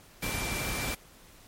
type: tone in noise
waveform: sine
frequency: 2349 Hz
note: D7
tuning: in tune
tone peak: -37 dBFS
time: 0.22-0.95 s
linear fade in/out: 10 ms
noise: pink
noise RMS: -33 dBFS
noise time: 0.22-0.95 s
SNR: -7 dB
effects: pink hiss -55 dBFS RMS until 1.47 s + MP3 64 kbps